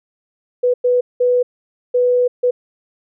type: tone bursts at uneven times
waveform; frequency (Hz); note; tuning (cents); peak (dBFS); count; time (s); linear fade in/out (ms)
sine; 493.9; B4; 0; -11; 5; 0.63-0.74 / 0.84-1.01 / 1.2-1.43 / 1.94-2.28 / 2.43-2.51; 10
effects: none